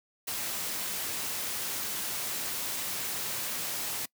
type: noise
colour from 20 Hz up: white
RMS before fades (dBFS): -34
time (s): 0.27-4.06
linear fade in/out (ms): 10
effects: noise-tail reverb RT60 0.1 s tail -24 dB re dry + high-pass 80 Hz 12 dB/octave